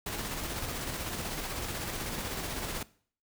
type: noise with tremolo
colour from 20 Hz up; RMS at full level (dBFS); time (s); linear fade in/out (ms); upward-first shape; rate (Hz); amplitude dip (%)
pink; -35; 0.06-2.83; 5; square; 16; 30
effects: noise-tail reverb RT60 0.5 s tail -20 dB re dry